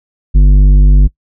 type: tone with tanh clipping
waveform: sine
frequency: 49 Hz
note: G1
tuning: in tune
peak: -4 dBFS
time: 0.34-1.08 s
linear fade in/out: 20 ms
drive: 10 dB
effects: noise-tail reverb RT60 0.1 s tail -22 dB re dry